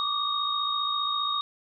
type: tone cluster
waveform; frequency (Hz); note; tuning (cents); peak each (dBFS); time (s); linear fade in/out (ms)
sine; 1151 / 1206 / 3733; D6 / D6 / A#7; -35 / +46 / +2; -30 / -32 / -28; 0-1.41; 0
effects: none